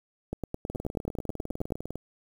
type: two click trains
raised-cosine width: 2 ms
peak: -18 / -21 dBFS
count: 14 / 26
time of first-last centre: 0.33-1.722 / 0.7-1.956 s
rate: 9.34 / 19.9 Hz
effects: 8-bit